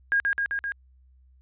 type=tone with echo; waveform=sine; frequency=1627 Hz; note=G#6; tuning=36 cents flat; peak=-19 dBFS; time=0.12-0.2 s; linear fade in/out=0 ms; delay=130 ms; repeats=4; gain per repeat=-2 dB; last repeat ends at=0.72 s; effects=added 64 Hz sine -54 dBFS peak until 1.41 s + resampled to 8000 Hz